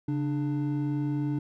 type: tone pair together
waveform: triangle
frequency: 139.93 / 296.5 Hz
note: C#3 / D4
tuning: +17 / +17 cents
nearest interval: octave + minor second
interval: 1300 cents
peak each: -27 dBFS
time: 0.08-1.39 s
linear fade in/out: 5 ms
effects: none